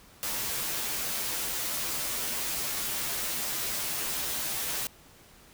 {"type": "noise with comb filter", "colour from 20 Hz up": "white", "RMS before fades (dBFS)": -32, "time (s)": [0.23, 4.87], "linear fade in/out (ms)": 0, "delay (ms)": 11, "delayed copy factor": -0.95, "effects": ["pink hiss -55 dBFS RMS until 5.53 s"]}